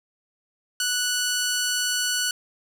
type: tone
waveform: 10% pulse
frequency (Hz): 1478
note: F#6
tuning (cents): -2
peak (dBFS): -14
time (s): 0.8-2.31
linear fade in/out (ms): 2
effects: none